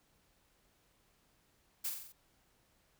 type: noise with echo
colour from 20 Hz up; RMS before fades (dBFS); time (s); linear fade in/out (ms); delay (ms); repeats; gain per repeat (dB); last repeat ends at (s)
blue; -37; 1.84-1.9; 10; 45; 5; -4; 2.125
effects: pink hiss -72 dBFS RMS until 2.99 s